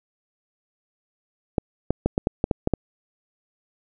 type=clicks; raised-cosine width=2 ms; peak=-6 dBFS; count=9; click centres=1.582 / 1.906 / 2.06 / 2.179 / 2.271 / 2.441 / 2.512 / 2.674 / 2.737 s; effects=none